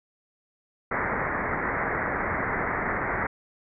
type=low-pass noise; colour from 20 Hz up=white; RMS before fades=-28 dBFS; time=0.91-3.27 s; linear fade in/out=5 ms; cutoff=2100 Hz; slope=96 dB/octave; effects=none